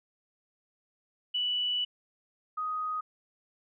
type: tone pair in turn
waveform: sine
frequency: 2960 / 1249.6 Hz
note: F#7 / D#6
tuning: 0 / +7 cents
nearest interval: octave + minor third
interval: 1493 cents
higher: first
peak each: -27 / -30 dBFS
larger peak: first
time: 1.34-1.85 / 2.57-3.01 s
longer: first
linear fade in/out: 10 ms
effects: none